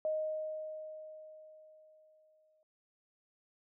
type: tone with exponential decay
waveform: sine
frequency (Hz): 622.3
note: D#5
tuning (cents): 0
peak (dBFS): -30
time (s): 0.05-2.63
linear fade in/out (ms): 1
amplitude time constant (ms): 560
effects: none